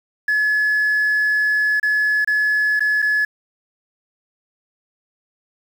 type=tone with dropouts; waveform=sine; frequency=1706 Hz; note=G#6; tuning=46 cents sharp; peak=-13 dBFS; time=0.28-3.25 s; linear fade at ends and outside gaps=5 ms; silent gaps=1.799-1.829 / 2.247-2.274 / 2.795-2.805 / 3.02-3.024 s; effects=tanh soft clip ceiling -13 dBFS + 7-bit